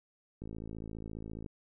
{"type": "click train", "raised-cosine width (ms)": 3, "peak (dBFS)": -30, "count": 58, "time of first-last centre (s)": [0.42, 1.462], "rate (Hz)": 54.7, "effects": []}